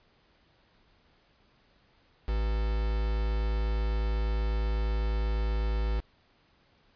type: tone with quantisation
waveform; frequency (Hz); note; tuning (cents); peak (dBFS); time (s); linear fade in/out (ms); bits
triangle; 54.1; A1; -29; -24; 2.27-6.01; 20; 6
effects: pink hiss -65 dBFS RMS until 6.95 s + resampled to 11025 Hz